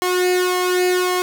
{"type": "tone with flanger", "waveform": "sawtooth", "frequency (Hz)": 362.8, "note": "F#4", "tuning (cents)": -34, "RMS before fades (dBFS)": -18, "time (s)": [0.02, 1.22], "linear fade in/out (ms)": 0, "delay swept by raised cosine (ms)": [1.8, 2.33], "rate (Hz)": 1.8, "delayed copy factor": 0.7, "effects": []}